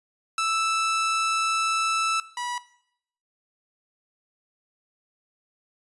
sawtooth tone pair in turn, 1318.5 / 974.1 Hz, E6 / B5, 0 / -24 cents, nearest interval perfect fourth, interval 524 cents, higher first, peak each -19 / -25 dBFS, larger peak first, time 0.38-2.2 / 2.37-2.58 s, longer first, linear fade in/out 2 ms, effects noise-tail reverb RT60 0.7 s tail -18 dB re dry + resampled to 24000 Hz

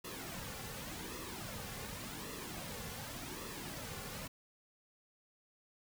pink noise with flanger, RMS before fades -45 dBFS, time 0.04-4.28 s, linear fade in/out 10 ms, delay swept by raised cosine 1.3 to 3.2 ms, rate 0.88 Hz, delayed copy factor -0.6, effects none

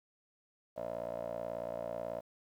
15% pulse tone with band-pass filter, 58.27 Hz, A#1, in tune, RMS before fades -40 dBFS, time 0.76-2.21 s, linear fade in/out 20 ms, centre 630 Hz, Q 5.9, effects 11-bit

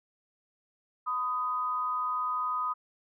sine tone pair together, 1005.6 / 1246 Hz, B5 / D#6, +31 / +2 cents, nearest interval major third, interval 371 cents, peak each -34 / -29 dBFS, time 1.06-2.74 s, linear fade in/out 20 ms, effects none

